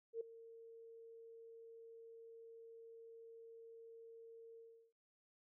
sine tone with ADSR envelope, 456.9 Hz, A#4, 35 cents flat, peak -38 dBFS, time 0.13-4.93 s, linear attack 77 ms, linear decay 6 ms, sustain -17 dB, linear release 360 ms, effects none

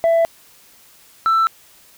sine tone pair in turn, 665 / 1330 Hz, E5 / E6, +15 / +15 cents, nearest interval octave, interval 1200 cents, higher second, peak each -9 / -10 dBFS, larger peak first, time 0.04-0.25 / 1.26-1.47 s, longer neither, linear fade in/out 0 ms, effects tanh soft clip ceiling -11 dBFS + white hiss -49 dBFS RMS until 1.97 s

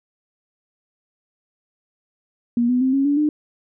sine tone with pitch steps, 237.9 / 249.3 / 261.2 / 273.7 / 286.9 / 300.6 Hz, A#3 / B3 / C4 / C#4 / D4 / D4, +35 / +16 / -3 / -22 / -40 / +40 cents, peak -15 dBFS, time 2.57-3.29 s, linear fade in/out 2 ms, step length 120 ms, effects none

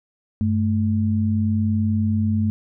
sine tone pair together, 96.97 / 217.7 Hz, G2 / A3, -18 / -18 cents, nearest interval octave + major second, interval 1400 cents, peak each -20 dBFS, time 0.41-2.5 s, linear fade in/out 0 ms, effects none

